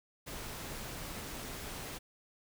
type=noise; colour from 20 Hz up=pink; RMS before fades=-43 dBFS; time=0.26-1.99 s; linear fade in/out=20 ms; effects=none